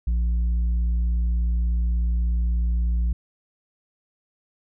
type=tone with tanh clipping; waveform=sine; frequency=58.27 Hz; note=A#1; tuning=in tune; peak=-20 dBFS; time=0.07-3.13 s; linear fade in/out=5 ms; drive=4 dB; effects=none